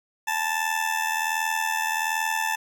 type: tone with amplitude modulation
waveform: 20% pulse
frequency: 880 Hz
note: A5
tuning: in tune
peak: -16 dBFS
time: 0.27-2.56 s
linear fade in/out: 10 ms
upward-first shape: sine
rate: 81.3 Hz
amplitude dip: 65%
effects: none